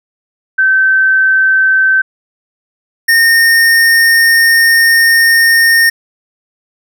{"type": "tone pair in turn", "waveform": ["sine", "square"], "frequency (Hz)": [1543, 1834.9], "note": ["G6", "A#6"], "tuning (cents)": [-28, -28], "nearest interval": "minor third", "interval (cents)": 300, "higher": "second", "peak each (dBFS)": -6, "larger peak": "neither", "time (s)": [[0.58, 2.02], [3.08, 5.9]], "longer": "second", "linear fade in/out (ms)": 10, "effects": []}